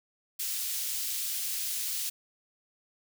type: high-pass noise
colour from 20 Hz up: white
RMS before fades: -33 dBFS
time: 0.39-2.1 s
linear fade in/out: 10 ms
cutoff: 3200 Hz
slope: 12 dB/octave
effects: none